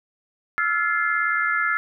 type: chord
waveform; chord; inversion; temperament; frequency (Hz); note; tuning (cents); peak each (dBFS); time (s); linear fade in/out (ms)
sine; F major seventh; third; equal with one note detuned; 1318.5 / 1396.9 / 1718.8 / 2093; E6 / F6 / A6 / C7; 0 / 0 / -41 / 0; -26 / -24 / -24 / -27; 0.58-1.77; 0
effects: none